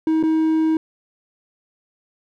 triangle tone with dropouts, 317.8 Hz, D#4, 37 cents sharp, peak -13 dBFS, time 0.07-0.77 s, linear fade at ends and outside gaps 2 ms, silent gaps 0.228-0.235 s, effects none

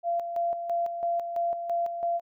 sine tone with tremolo, 686 Hz, F5, 31 cents flat, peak -24 dBFS, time 0.03-2.21 s, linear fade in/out 50 ms, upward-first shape square, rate 3 Hz, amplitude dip 55%, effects none

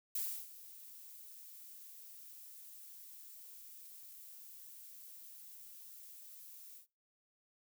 violet noise with ADSR envelope, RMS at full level -37 dBFS, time 0.15-6.87 s, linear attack 5 ms, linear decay 310 ms, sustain -17 dB, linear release 110 ms, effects noise-tail reverb RT60 0.3 s tail -22 dB re dry

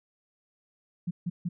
sine tone bursts, 174.61 Hz, F3, in tune, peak -27 dBFS, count 3, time 1.07-1.49 s, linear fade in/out 10 ms, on 40 ms, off 150 ms, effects none

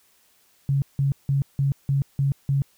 sine tone bursts, 138.59 Hz, C#3, in tune, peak -18 dBFS, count 7, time 0.69-2.62 s, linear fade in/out 0 ms, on 130 ms, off 170 ms, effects white hiss -61 dBFS RMS until 2.77 s

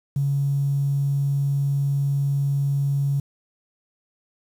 triangle tone, 140 Hz, C#3, 18 cents sharp, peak -15 dBFS, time 0.16-3.2 s, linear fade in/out 5 ms, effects tanh soft clip ceiling -17 dBFS + 8-bit

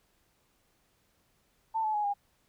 sine tone with pitch steps, 891 / 863.1 / 836.1 / 810 Hz, A5 / A5 / G#5 / G#5, +22 / -34 / +11 / -43 cents, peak -27 dBFS, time 1.74-2.14 s, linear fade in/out 20 ms, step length 100 ms, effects pink hiss -71 dBFS RMS until 2.48 s

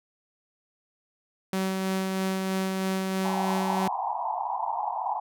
sawtooth tone with tremolo, 190 Hz, F#3, 46 cents sharp, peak -21 dBFS, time 1.53-3.88 s, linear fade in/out 2 ms, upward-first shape sine, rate 3.1 Hz, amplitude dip 25%
white band-pass noise, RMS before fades -30 dBFS, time 3.24-5.2 s, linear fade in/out 10 ms, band 700 to 1000 Hz, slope 96 dB/octave
effects none

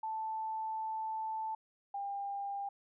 sine tone pair in turn, 880 / 799.7 Hz, A5 / G5, 0 / +34 cents, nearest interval major second, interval 166 cents, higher first, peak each -35 / -36 dBFS, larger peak first, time 0.03-1.55 / 1.94-2.69 s, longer first, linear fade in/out 5 ms, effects none

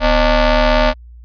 sawtooth ring-modulated tone, 287 Hz, D4, 40 cents flat, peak -3 dBFS, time 0-0.94 s, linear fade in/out 50 ms, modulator 325 Hz, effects added 59 Hz sine -35 dBFS peak until 1.24 s + resampled to 11025 Hz

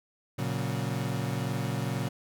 35% pulse chord, F# major, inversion first, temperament equal with one note detuned, 116.54 / 138.59 / 181.61 Hz, A#2 / C#3 / F#3, 0 / 0 / -32 cents, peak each -31 / -31 / -34 dBFS, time 0.38-2.09 s, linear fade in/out 10 ms, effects none

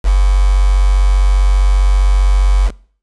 sine tone with quantisation, 47.58 Hz, F#1, 49 cents sharp, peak -6 dBFS, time 0.03-2.71 s, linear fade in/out 50 ms, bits 4, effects noise-tail reverb RT60 0.5 s tail -23 dB re dry + resampled to 22050 Hz

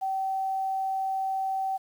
sine tone with quantisation, 769 Hz, G5, 33 cents flat, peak -26 dBFS, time 0.01-1.78 s, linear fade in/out 20 ms, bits 9, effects none

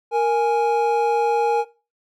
triangle tone pair together, 466.2 / 830.7 Hz, A#4 / G#5, 0 / 0 cents, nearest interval minor seventh, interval 1000 cents, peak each -17 dBFS, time 0.11-1.65 s, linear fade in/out 50 ms, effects noise-tail reverb RT60 0.3 s tail -18 dB re dry

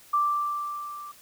sine tone with level ramp, 1174.7 Hz, D6, in tune, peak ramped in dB -19 to -38 dBFS, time 0.13-1.12 s, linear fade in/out 10 ms, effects white hiss -53 dBFS RMS until 1.21 s

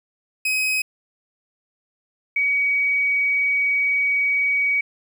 40% pulse / sine tone pair in turn, 2530 / 2261 Hz, D#7 / C#7, +28 / +34 cents, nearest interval major second, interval 194 cents, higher first, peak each -18 / -17 dBFS, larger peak second, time 0.45-0.82 / 2.36-4.81 s, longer second, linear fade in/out 5 ms, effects 9-bit

